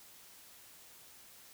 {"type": "silence", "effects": ["white hiss -57 dBFS RMS until 1.53 s"]}